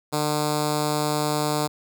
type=tone with notch filter; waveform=5% pulse; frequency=150 Hz; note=D3; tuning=37 cents sharp; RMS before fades=-24 dBFS; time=0.12-1.68 s; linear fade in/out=20 ms; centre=1800 Hz; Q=0.88; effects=none